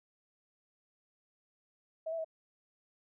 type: tone with pitch steps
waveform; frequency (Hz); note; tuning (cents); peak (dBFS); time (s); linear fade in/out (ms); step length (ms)
sine; 642 / 660 / 642; E5 / E5 / E5; -46 / +2 / -46; -34; 2.06-2.246; 10; 62
effects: none